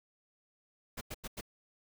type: noise bursts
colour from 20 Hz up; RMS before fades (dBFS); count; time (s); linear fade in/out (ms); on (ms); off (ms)
pink; -41; 4; 0.97-1.411; 10; 42; 91
effects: none